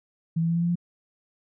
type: tone with pitch steps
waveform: sine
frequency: 164.1 / 166.01 / 167.94 / 169.89 / 171.86 / 173.86 Hz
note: E3 / E3 / E3 / F3 / F3 / F3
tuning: -8 / +13 / +33 / -47 / -28 / -7 cents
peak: -21 dBFS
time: 0.36-0.756 s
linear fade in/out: 10 ms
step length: 66 ms
effects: none